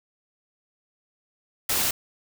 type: noise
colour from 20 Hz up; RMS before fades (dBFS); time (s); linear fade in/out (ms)
white; -24; 1.69-1.91; 5
effects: none